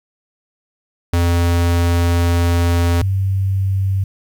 square / sine tone pair in turn, 86 / 96.53 Hz, F2 / G2, -26 / -26 cents, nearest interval major second, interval 200 cents, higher second, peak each -13 / -14 dBFS, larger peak first, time 1.13-3.02 / 3.02-4.04 s, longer first, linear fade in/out 5 ms, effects 8-bit

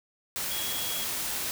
sine tone in noise, 3322 Hz, G#7, in tune, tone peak -36 dBFS, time 0.51-1.04 s, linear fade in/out 0 ms, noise white, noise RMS -32 dBFS, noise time 0.36-1.51 s, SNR -7 dB, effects none

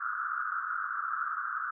pink band-pass noise, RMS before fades -34 dBFS, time 0-1.71 s, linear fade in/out 10 ms, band 1200 to 1500 Hz, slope 96 dB/octave, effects none

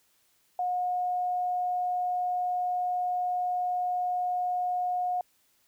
sine tone, 722 Hz, F#5, 43 cents flat, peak -26 dBFS, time 0.59-5.21 s, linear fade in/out 2 ms, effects white hiss -68 dBFS RMS until 5.67 s

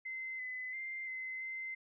sine tone with pitch steps, 2064 / 2018 / 2092 / 2053 / 2071 Hz, C7 / B6 / C7 / C7 / C7, -24 / +37 / -1 / -33 / -18 cents, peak -39 dBFS, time 0.05-1.75 s, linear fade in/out 10 ms, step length 340 ms, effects none

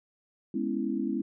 sine chord, C# minor seventh, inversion second, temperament equal, 207.7 / 246.9 / 277.2 / 329.6 Hz, G#3 / B3 / C#4 / E4, 0 / 0 / 0 / 0 cents, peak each -33 dBFS, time 0.54-1.22 s, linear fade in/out 5 ms, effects none

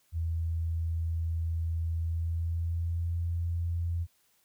sine tone with pitch glide, 82.41 to 85.02 Hz, E2 to F2, 0 to -46 cents, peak -28 dBFS, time 0.12-4.07 s, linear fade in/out 50 ms, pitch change +54 cents, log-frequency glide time 1.96-3.19 s, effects white hiss -69 dBFS RMS until 4.44 s

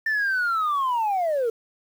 sine linear sweep, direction down, 1795 to 440 Hz, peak -19 dBFS, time 0.06-1.5 s, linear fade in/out 5 ms, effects tanh soft clip ceiling -18 dBFS + 8-bit

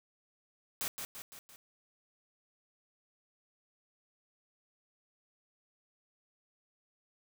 white noise with echo, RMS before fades -36 dBFS, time 0.81-0.88 s, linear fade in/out 0 ms, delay 170 ms, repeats 4, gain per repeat -5 dB, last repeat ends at 1.56 s, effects none

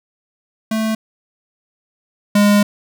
square tone pair in turn, 220 / 205.3 Hz, A3 / G#3, 0 / -20 cents, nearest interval minor second, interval 120 cents, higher first, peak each -17 / -10 dBFS, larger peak second, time 0.71-0.95 / 2.35-2.63 s, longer second, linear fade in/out 5 ms, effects none

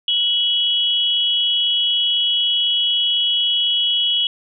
sine tone pair together, 2954 / 3316 Hz, F#7 / G#7, -3 / -3 cents, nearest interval major second, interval 200 cents, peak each -18 dBFS, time 0.08-4.27 s, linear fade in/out 2 ms, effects none

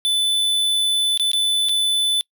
square tone with dropouts, 3501 Hz, A7, 9 cents flat, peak -17 dBFS, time 0.05-2.21 s, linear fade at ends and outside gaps 0 ms, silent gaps 1.175-1.197 / 1.316-1.333 / 1.687-1.693 s, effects noise-tail reverb RT60 0.1 s tail -26 dB re dry

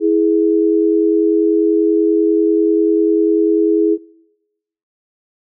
sine tone pair together, 327.7 / 417.9 Hz, E4 / G#4, -10 / +11 cents, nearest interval major third, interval 421 cents, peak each -13 dBFS, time 0-3.98 s, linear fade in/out 50 ms, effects noise-tail reverb RT60 0.9 s tail -23 dB re dry

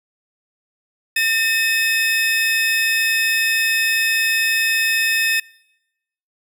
35% pulse tone pair together, 1810.9 / 2561 Hz, A6 / D#7, +49 / +49 cents, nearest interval tritone, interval 600 cents, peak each -17 dBFS, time 1.16-5.4 s, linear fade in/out 5 ms, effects noise-tail reverb RT60 0.9 s tail -24 dB re dry

